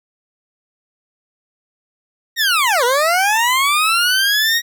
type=linear two-way sweep; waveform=20% pulse; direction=down then up; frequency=1900 to 466.2 to 1900 Hz; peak=-8 dBFS; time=2.36-4.62 s; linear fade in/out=50 ms; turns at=2.84 s; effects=none